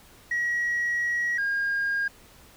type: tone pair in turn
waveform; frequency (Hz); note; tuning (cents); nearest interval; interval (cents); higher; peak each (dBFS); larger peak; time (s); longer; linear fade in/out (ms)
sine; 1910 / 1620.1; A#6 / G#6; +42 / -43; minor third; 285; first; -22; neither; 0.31-1.38 / 1.38-2.08; first; 5
effects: tanh soft clip ceiling -21 dBFS + pink hiss -53 dBFS RMS until 2.56 s